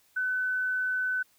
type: tone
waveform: sine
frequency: 1508 Hz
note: F#6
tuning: 32 cents sharp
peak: -26 dBFS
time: 0.16-1.23 s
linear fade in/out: 10 ms
effects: white hiss -65 dBFS RMS until 1.38 s